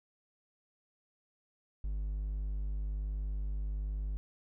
triangle tone, 50.6 Hz, G#1, 44 cents flat, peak -31 dBFS, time 1.84-4.17 s, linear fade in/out 0 ms, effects none

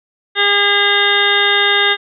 harmonic tone, 405.9 Hz, G#4, 40 cents flat, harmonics 1 / 2 / 3 / 4 / 5 / 7 / 8 / 9, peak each -20 / -22 / -22 / -16 / -17 / -22 / -22 / -16 dBFS, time 0.35-1.97 s, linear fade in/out 50 ms, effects none

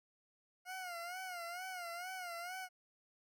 20% pulse tone with vibrato, 715 Hz, F5, 41 cents sharp, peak -38 dBFS, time 0.65-2.69 s, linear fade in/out 50 ms, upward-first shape sine, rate 2.2 Hz, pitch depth 94 cents each way, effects none

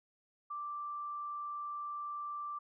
sine tone, 1174.7 Hz, D6, in tune, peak -38 dBFS, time 0.5-2.59 s, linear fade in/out 10 ms, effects none

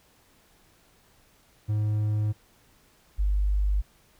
triangle / sine tone pair in turn, 106.1 / 49.93 Hz, G#2 / G1, +38 / +33 cents, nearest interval octave + minor second, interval 1305 cents, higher first, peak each -21 dBFS, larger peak neither, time 1.68-2.33 / 3.18-3.82 s, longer first, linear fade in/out 20 ms, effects pink hiss -61 dBFS RMS until 4.19 s

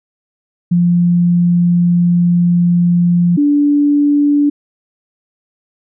sine tone pair in turn, 174.3 / 290.1 Hz, F3 / D4, -3 / -21 cents, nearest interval major sixth, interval 882 cents, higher second, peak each -8 dBFS, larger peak neither, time 0.71-3.37 / 3.37-4.5 s, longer first, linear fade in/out 10 ms, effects none

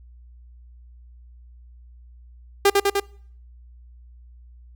sawtooth tone with echo, 400 Hz, G4, 35 cents sharp, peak -9 dBFS, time 2.65-2.7 s, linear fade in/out 5 ms, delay 100 ms, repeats 3, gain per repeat -2 dB, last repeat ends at 3 s, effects noise-tail reverb RT60 0.6 s tail -25 dB re dry + added 60 Hz sine -44 dBFS peak until 4.75 s

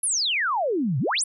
sine exponential two-way sweep, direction down then up, 11260 to 120 to 11260 Hz, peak -21 dBFS, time 0.03-1.24 s, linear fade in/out 5 ms, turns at 0.99 s, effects none

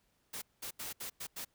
white noise bursts at uneven times, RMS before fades -42 dBFS, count 6, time 0.33-0.42 / 0.62-0.71 / 0.79-0.93 / 1-1.1 / 1.2-1.27 / 1.36-1.45 s, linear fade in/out 10 ms, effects pink hiss -75 dBFS RMS until 1.54 s

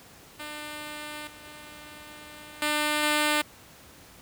5% pulse tone with level steps, 299.8 Hz, D4, 36 cents sharp, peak -25 / -36 / -33 / -13 / -11 dBFS, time 0.39-3.42 s, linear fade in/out 10 ms, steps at 1.27 / 1.44 / 2.62 / 3.03 s, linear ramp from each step 2 ms, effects pink hiss -51 dBFS RMS until 4.21 s + high-pass 60 Hz 12 dB/octave

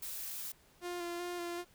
blue noise, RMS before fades -42 dBFS, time 0.02-0.52 s, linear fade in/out 5 ms
sawtooth tone with vibrato, 349.2 Hz, F4, in tune, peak -34 dBFS, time 0.81-1.65 s, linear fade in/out 50 ms, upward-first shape square, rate 2.6 Hz, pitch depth 17 cents each way
effects pink hiss -65 dBFS RMS until 1.74 s

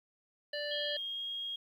harmonic tone, 587.3 Hz, D5, in tune, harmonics 1 / 3 / 5 / 7 / 8, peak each -38 / -41 / -43 / -43 / -49 dBFS, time 0.53-0.97 s, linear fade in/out 5 ms
sine tone with pitch glide, 3240 to 3264 Hz, G#7 to G#7, -43 to -31 cents, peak -36 dBFS, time 0.71-1.56 s, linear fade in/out 5 ms, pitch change +12 cents, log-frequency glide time 1.02-1.25 s
effects 11-bit

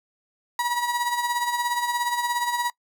35% pulse tone with tremolo, 963 Hz, B5, 44 cents flat, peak -19 dBFS, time 0.59-2.7 s, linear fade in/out 2 ms, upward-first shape sine, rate 17 Hz, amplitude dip 55%, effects noise-tail reverb RT60 0.1 s tail -23 dB re dry

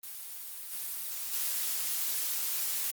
blue noise with level steps, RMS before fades -42 / -37 / -32 dBFS, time 0.03-2.91 s, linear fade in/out 5 ms, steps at 0.71 / 1.32 s, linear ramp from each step 20 ms, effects Opus 32 kbps

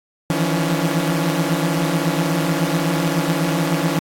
sawtooth tone cluster, 157.5 / 166.5 / 173.8 / 281.5 Hz, D#3 / E3 / F3 / C#4, +21 / +18 / -8 / +27 cents, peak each -19 dBFS, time 0.3-3.99 s, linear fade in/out 0 ms, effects AAC 64 kbps

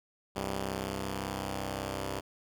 5% pulse tone pair together, 65.41 / 98 Hz, C2 / G2, 0 / 0 cents, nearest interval perfect fifth, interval 700 cents, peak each -26 / -25 dBFS, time 0.35-2.21 s, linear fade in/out 20 ms, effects none

